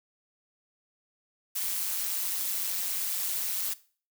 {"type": "noise with amplitude modulation", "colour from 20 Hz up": "blue", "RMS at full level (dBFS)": -28, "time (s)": [1.55, 3.74], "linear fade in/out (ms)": 10, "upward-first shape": "sine", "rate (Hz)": 191, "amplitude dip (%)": 70, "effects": ["noise-tail reverb RT60 0.4 s tail -18 dB re dry"]}